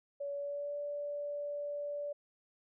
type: tone with pitch glide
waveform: sine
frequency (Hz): 567 to 580.3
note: C#5 to D5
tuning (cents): +39 to -21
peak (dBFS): -36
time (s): 0.2-2.13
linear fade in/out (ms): 10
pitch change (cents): +40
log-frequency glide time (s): 0.31-0.77
effects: none